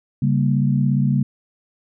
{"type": "chord", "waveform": "sine", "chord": "G diminished", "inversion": "second", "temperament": "equal", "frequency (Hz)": [138.59, 196, 233.1], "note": ["Db3", "G3", "Bb3"], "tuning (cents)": [0, 0, 0], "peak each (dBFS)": [-17, -21, -22], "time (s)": [0.22, 1.23], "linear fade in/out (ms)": 5, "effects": []}